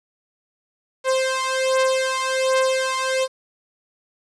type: beating tone pair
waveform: sawtooth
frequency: 523.3 / 524.6 Hz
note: C5 / C5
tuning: 0 / +4 cents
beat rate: 1.3 Hz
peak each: -17 / -18 dBFS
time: 1.04-3.28 s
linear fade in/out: 50 ms
effects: resampled to 22050 Hz + 8-bit